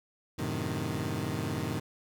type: chord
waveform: 20% pulse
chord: F# diminished seventh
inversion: none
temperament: equal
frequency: 92.5 / 110 / 130.81 / 155.56 Hz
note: F#2 / A2 / C3 / Eb3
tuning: 0 / 0 / 0 / 0 cents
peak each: -33 / -32 / -32 / -31 dBFS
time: 0.38-1.8 s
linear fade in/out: 10 ms
effects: none